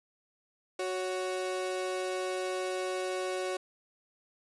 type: tone pair together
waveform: 35% pulse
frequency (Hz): 370 / 556.5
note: F#4 / C#5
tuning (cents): 0 / +7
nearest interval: perfect fifth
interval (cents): 707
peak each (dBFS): -32 / -34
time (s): 0.79-3.57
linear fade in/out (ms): 5
effects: resampled to 24000 Hz + 11-bit